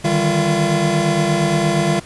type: tone cluster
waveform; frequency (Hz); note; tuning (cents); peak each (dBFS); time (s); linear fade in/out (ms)
square; 150.1 / 158.7 / 196.8 / 344.7 / 679; D3 / D#3 / G3 / F4 / F5; +38 / +35 / +7 / -23 / -49; -22; 0.04-2; 10
effects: pink hiss -40 dBFS RMS until 2.05 s + resampled to 24000 Hz